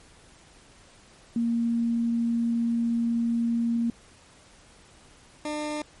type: tone pair in turn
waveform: sine / 20% pulse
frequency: 233.1 / 300.4 Hz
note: A#3 / D4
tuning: 0 / +39 cents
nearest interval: major third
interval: 439 cents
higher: second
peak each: -22 / -24 dBFS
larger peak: first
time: 1.36-3.9 / 5.45-5.82 s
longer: first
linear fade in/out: 2 ms
effects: pink hiss -54 dBFS RMS until 6 s + MP3 48 kbps